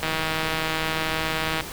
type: click train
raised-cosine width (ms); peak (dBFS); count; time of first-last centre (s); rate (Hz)
0.3; -9; 252; 0.03-1.609; 159
effects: pink hiss -35 dBFS RMS until 1.72 s